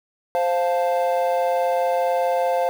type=chord; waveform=triangle; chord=F major; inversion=second; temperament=equal; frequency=523.3 / 698.5 / 880 Hz; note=C5 / F5 / A5; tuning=0 / 0 / 0 cents; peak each=-19 / -20 / -25 dBFS; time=0.35-2.69 s; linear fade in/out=0 ms; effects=7-bit